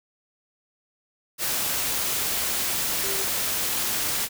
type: tone in noise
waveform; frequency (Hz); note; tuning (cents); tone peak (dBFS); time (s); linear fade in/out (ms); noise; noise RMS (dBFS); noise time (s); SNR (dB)
sine; 392; G4; 0; -34; 3.02-3.26; 50; white; -26; 1.38-4.29; -11
effects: none

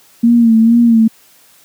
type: tone with vibrato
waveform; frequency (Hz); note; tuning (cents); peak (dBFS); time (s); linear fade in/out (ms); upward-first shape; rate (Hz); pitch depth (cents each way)
sine; 230; A#3; -23; -5; 0.23-1.08; 10; sine; 2.2; 55
effects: white hiss -47 dBFS RMS until 1.64 s + high-pass 100 Hz 12 dB/octave

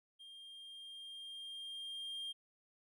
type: tone with level ramp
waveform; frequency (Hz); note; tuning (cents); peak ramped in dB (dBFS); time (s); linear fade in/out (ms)
triangle; 3205; G7; +38; -51 to -39; 0.19-2.33; 20
effects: none

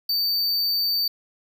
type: tone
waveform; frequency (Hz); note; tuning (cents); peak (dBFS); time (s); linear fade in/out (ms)
square; 4591; D8; -40; -21; 0.09-1.08; 5
effects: none

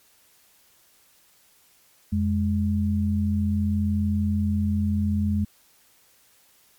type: tone pair together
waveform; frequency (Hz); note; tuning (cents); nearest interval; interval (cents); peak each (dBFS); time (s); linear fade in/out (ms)
sine; 87.31 / 207.9; F2 / G#3; 0 / +2; octave + minor third; 1502; -23; 2.12-5.45; 10
effects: white hiss -59 dBFS RMS until 6.78 s + MP3 96 kbps

